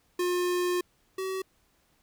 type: tone pair in turn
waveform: square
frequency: 356.9 / 379.5 Hz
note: F4 / F#4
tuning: +38 / +44 cents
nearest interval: minor second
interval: 106 cents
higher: second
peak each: -26 / -31 dBFS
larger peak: first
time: 0.19-0.81 / 1.18-1.42 s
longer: first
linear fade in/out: 5 ms
effects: pink hiss -68 dBFS RMS until 2.02 s